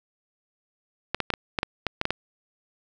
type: clicks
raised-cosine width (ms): 0.3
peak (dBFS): -8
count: 10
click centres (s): 1.146 / 1.203 / 1.303 / 1.338 / 1.588 / 1.631 / 1.867 / 2.014 / 2.054 / 2.106
effects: none